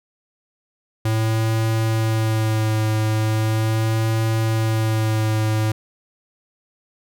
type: tone with vibrato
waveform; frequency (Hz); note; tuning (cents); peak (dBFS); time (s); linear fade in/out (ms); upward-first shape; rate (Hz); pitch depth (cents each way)
square; 110.3; A2; +5; -18; 1.05-5.72; 5; sine; 0.39; 23
effects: none